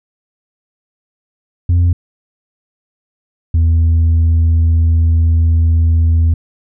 sine tone pair in turn, 87 / 82.06 Hz, F2 / E2, -6 / -7 cents, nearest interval minor second, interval 101 cents, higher first, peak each -5 dBFS, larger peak neither, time 1.69-1.93 / 3.54-6.34 s, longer second, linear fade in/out 5 ms, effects tanh soft clip ceiling -7 dBFS

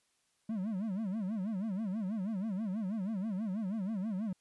triangle tone with vibrato, 203.8 Hz, G#3, 32 cents flat, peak -31 dBFS, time 0.49-4.33 s, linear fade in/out 5 ms, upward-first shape sine, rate 6.2 Hz, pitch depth 200 cents each way, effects white hiss -75 dBFS RMS until 4.4 s + resampled to 24000 Hz

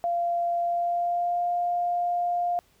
sine tone with pitch glide, 691 to 702.7 Hz, F5 to F5, -19 to +10 cents, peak -23 dBFS, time 0.04-2.59 s, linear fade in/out 0 ms, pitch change +29 cents, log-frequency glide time 0.59-1.45 s, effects pink hiss -63 dBFS RMS until 2.8 s

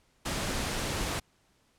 pink noise, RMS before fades -32 dBFS, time 0.25-1.2 s, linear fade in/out 10 ms, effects pink hiss -68 dBFS RMS until 1.78 s + low-pass 10000 Hz 12 dB/octave

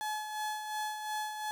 35% pulse tone with tremolo, 854 Hz, G#5, 48 cents sharp, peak -31 dBFS, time 0.01-1.51 s, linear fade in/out 0 ms, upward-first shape sine, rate 2.8 Hz, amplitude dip 50%, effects none

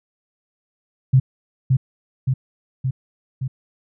sine tone with echo, 130.9 Hz, C3, 1 cent sharp, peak -9 dBFS, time 1.13-1.2 s, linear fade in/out 10 ms, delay 570 ms, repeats 4, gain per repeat -3 dB, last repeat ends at 3.48 s, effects none

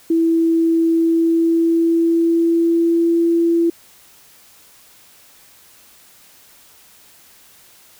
sine tone with pitch glide, 329.6 to 336.5 Hz, E4 to E4, 0 to +36 cents, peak -12 dBFS, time 0.1-3.7 s, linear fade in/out 5 ms, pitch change +36 cents, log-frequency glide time 0.88-3.2 s, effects white hiss -48 dBFS RMS until 7.99 s

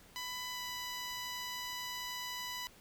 10% pulse tone with pitch glide, 997 to 990.7 Hz, B5 to B5, +16 to +5 cents, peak -31 dBFS, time 0.16-2.67 s, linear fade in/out 0 ms, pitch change -11 cents, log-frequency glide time 0.53-0.59 s, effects pink hiss -60 dBFS RMS until 2.8 s

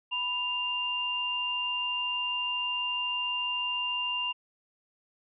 sine tone pair together, 987.8 / 2794 Hz, B5 / F7, 0 / 0 cents, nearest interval octave + tritone, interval 1800 cents, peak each -35 / -29 dBFS, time 0.11-4.33 s, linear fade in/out 20 ms, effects none

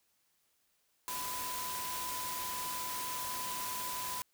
sine tone in noise, 1000 Hz, B5, 21 cents sharp, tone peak -40 dBFS, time 1.08-4.22 s, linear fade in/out 0 ms, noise white, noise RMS -40 dBFS, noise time 1.08-4.22 s, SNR -3 dB, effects white hiss -75 dBFS RMS until 4.33 s

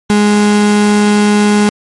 35% pulse tone, 207.7 Hz, G#3, in tune, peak -5 dBFS, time 0.1-1.69 s, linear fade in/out 0 ms, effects MP3 48 kbps

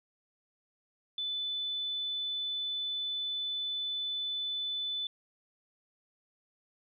sine tone, 3500 Hz, A7, 10 cents flat, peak -32 dBFS, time 1.18-5.07 s, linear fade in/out 2 ms, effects none

